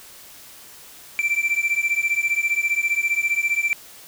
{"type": "beating tone pair", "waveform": "triangle", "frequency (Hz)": [2337, 2352], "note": ["D7", "D7"], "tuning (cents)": [-9, 2], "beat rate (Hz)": 15, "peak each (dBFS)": [-20, -21], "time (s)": [1.19, 3.73], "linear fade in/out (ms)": 0, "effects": ["white hiss -44 dBFS RMS until 4.07 s"]}